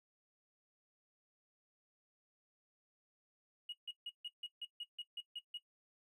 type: tone bursts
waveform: triangle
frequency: 2887 Hz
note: F#7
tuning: 43 cents flat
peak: -38 dBFS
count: 11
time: 3.69-5.575 s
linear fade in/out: 5 ms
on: 35 ms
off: 150 ms
effects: noise-tail reverb RT60 0.1 s tail -17 dB re dry + tanh soft clip ceiling -39 dBFS